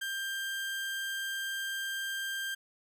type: tone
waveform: 30% pulse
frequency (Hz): 1586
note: G6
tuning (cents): +20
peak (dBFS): -31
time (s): 0.01-2.55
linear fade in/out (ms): 10
effects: none